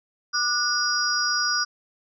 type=tone cluster; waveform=sine; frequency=1190 / 1461 / 4917 / 5600 Hz; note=D6 / F#6 / D#8 / F8; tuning=+22 / -22 / -21 / +4 cents; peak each=-29 / -25 / -26 / -27 dBFS; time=0.33-1.65 s; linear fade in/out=20 ms; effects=none